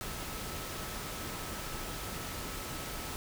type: tone in noise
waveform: sine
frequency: 1299 Hz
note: E6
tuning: 26 cents flat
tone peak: -50 dBFS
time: 0.01-3.16 s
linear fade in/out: 0 ms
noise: pink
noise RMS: -40 dBFS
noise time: 0.01-3.16 s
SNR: -13 dB
effects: none